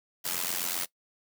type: noise with amplitude modulation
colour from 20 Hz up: white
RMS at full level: -28 dBFS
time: 0.24-0.86 s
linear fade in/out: 20 ms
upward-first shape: sine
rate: 87.9 Hz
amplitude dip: 85%
effects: noise-tail reverb RT60 0.1 s tail -20 dB re dry + high-pass 150 Hz 12 dB/octave